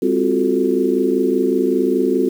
sine tone cluster, 201.2 / 262.3 / 348.4 / 373.6 / 439.1 Hz, G3 / C4 / F4 / F#4 / A4, +45 / +4 / -4 / +17 / -4 cents, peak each -25 / -19 / -20 / -19 / -21 dBFS, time 0.02-2.29 s, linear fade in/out 5 ms, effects 7-bit

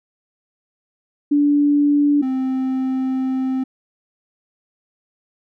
sine / triangle tone pair in turn, 290 / 261.4 Hz, D4 / C4, -22 / -1 cents, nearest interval major second, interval 179 cents, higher first, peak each -12 / -16 dBFS, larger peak first, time 1.31-2.22 / 2.22-3.64 s, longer second, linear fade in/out 10 ms, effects none

